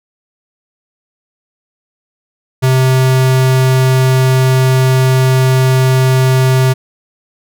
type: tone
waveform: square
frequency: 130.3 Hz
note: C3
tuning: 7 cents flat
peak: -8 dBFS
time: 2.62-6.74 s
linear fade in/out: 20 ms
effects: none